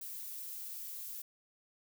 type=noise; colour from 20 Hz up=violet; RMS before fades=-44 dBFS; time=0.01-1.22 s; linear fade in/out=5 ms; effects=none